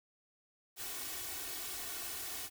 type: noise with comb filter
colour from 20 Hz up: white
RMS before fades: -42 dBFS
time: 0.76-2.5 s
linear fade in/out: 50 ms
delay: 2.7 ms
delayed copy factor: +0.9
effects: none